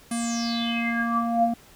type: tone with low-pass filter sweep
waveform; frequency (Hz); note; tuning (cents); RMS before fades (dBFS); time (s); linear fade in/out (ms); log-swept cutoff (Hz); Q
square; 233.1; A#3; 0; -25; 0.11-1.54; 5; 9900 to 550; 9.3
effects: pink hiss -52 dBFS RMS until 1.75 s